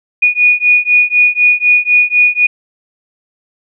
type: beating tone pair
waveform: sine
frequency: 2457 / 2461 Hz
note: D#7 / D#7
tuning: -22 / -20 cents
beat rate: 4 Hz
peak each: -10 dBFS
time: 0.22-2.47 s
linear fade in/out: 10 ms
effects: none